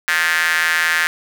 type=tone with high-pass filter; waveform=square; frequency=82.41 Hz; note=E2; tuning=in tune; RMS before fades=-17 dBFS; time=0.08-1.07 s; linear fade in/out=0 ms; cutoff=1700 Hz; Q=4.7; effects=none